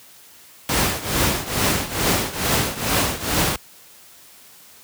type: noise with tremolo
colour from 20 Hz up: pink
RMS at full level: -17 dBFS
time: 0.69-3.56 s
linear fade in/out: 2 ms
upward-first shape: triangle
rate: 2.3 Hz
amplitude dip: 85%
effects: white hiss -47 dBFS RMS until 4.83 s + high-pass 60 Hz 12 dB/octave